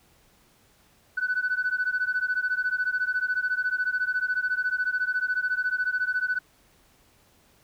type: beating tone pair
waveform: sine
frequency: 1489 / 1503 Hz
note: F#6 / F#6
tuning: +11 / +27 cents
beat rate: 14 Hz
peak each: -26 dBFS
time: 1.17-6.39 s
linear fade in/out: 10 ms
effects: tanh soft clip ceiling -18 dBFS + pink hiss -61 dBFS RMS until 7.63 s